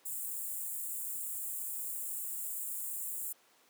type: high-pass noise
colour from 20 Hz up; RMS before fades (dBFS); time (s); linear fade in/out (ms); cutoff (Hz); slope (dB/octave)
white; -39; 0.05-3.33; 10; 7200; 96
effects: pink hiss -65 dBFS RMS until 3.69 s + high-pass 400 Hz 12 dB/octave